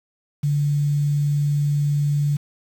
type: tone with quantisation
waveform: sine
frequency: 145.1 Hz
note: D3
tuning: 21 cents flat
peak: -17 dBFS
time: 0.43-2.37 s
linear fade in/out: 10 ms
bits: 7
effects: none